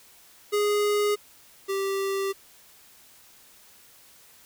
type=tone pair in turn; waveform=square; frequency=414.2 / 391 Hz; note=G#4 / G4; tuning=-5 / -4 cents; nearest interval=minor second; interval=99 cents; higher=first; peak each=-22 / -26 dBFS; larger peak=first; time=0.52-1.16 / 1.68-2.33 s; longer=second; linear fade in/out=20 ms; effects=white hiss -54 dBFS RMS until 4.45 s